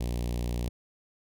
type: tone with notch filter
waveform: sawtooth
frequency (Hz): 59.8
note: A#1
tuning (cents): +45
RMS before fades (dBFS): -31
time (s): 0-0.69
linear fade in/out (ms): 10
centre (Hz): 1400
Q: 0.64
effects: none